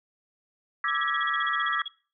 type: chord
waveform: sine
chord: E dominant seventh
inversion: third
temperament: equal with one note detuned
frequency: 1174.7 / 1318.5 / 1661.2 / 1926 Hz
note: D6 / E6 / G#6 / B6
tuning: 0 / 0 / 0 / -44 cents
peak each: -30 dBFS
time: 0.84-1.82 s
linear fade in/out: 2 ms
type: tone bursts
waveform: sine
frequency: 3322 Hz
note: G#7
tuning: in tune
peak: -31 dBFS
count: 16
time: 0.88-1.882 s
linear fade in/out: 5 ms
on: 27 ms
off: 38 ms
effects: noise-tail reverb RT60 0.4 s tail -22 dB re dry